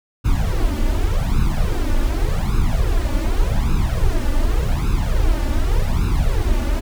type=noise with flanger; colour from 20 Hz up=brown; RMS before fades=-17 dBFS; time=0.24-6.81 s; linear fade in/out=20 ms; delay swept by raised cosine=0.77 to 3.47 ms; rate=0.86 Hz; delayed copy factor=+1; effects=none